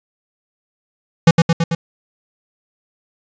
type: tone with echo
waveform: square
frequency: 166.7 Hz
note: E3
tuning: 20 cents sharp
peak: -5 dBFS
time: 1.27-1.31 s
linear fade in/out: 5 ms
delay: 110 ms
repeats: 4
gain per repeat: -3 dB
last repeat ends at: 1.75 s
effects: resampled to 16000 Hz + 7-bit